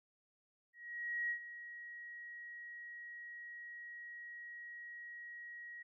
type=tone with ADSR envelope; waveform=sine; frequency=1900 Hz; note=A#6; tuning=33 cents sharp; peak=-34 dBFS; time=0.73-5.83 s; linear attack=570 ms; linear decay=87 ms; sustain=-13 dB; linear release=11 ms; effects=none